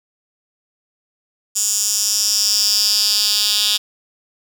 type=tone with high-pass filter sweep; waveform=10% pulse; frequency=207.7 Hz; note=G#3; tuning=in tune; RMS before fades=-17 dBFS; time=1.55-3.78 s; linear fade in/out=20 ms; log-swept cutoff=6800 to 3900 Hz; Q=4.3; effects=none